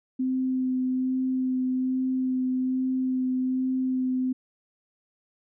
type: tone with vibrato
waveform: sine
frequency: 257.7 Hz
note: C4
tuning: 26 cents flat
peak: -23 dBFS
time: 0.19-4.33 s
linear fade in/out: 10 ms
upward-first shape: sine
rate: 1.2 Hz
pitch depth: 11 cents each way
effects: none